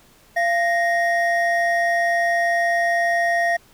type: tone pair together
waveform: triangle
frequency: 686.7 / 1864.7 Hz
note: F5 / A#6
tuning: -29 / 0 cents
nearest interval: octave + perfect fourth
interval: 1729 cents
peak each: -17 / -19 dBFS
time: 0.36-3.57 s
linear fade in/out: 10 ms
effects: pink hiss -53 dBFS RMS until 3.73 s